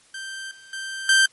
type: tone with level steps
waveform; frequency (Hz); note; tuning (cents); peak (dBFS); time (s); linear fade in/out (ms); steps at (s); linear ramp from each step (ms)
sawtooth; 1566; G6; -2; -28 / -41 / -26 / -10; 0.14-1.26; 5; 0.51 / 0.73 / 1.09; 2
effects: white hiss -56 dBFS RMS until 1.32 s + MP3 48 kbps